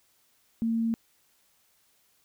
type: tone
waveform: sine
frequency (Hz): 227.7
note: A#3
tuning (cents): -40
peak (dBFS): -24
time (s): 0.62-0.94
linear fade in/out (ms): 0
effects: white hiss -67 dBFS RMS until 2.24 s